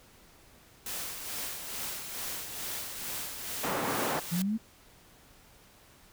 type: noise with tremolo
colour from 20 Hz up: white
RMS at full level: -36 dBFS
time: 0.86-4.42 s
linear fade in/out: 2 ms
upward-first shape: sine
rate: 2.3 Hz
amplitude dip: 45%
type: band-pass noise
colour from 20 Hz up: white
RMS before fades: -32 dBFS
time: 3.63-4.2 s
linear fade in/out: 10 ms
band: 160 to 1100 Hz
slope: 12 dB/octave
type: exponential sweep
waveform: sine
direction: up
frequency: 164.81 to 229.8 Hz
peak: -27 dBFS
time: 4.31-4.58 s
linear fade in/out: 20 ms
effects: pink hiss -58 dBFS RMS until 6.12 s